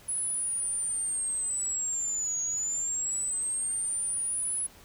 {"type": "linear two-way sweep", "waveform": "sine", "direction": "down then up", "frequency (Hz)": [10280, 6645, 10280], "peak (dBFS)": -28, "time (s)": [0.08, 4.67], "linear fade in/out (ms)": 10, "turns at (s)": 2.42, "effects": ["pink hiss -54 dBFS RMS until 4.84 s"]}